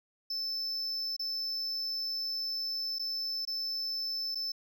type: tone with dropouts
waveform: triangle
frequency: 5274 Hz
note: E8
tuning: in tune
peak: -31 dBFS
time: 0.3-4.52 s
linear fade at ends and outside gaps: 5 ms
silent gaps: 1.166-1.194 / 2.986-2.994 / 3.452-3.474 / 4.348-4.354 s
effects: none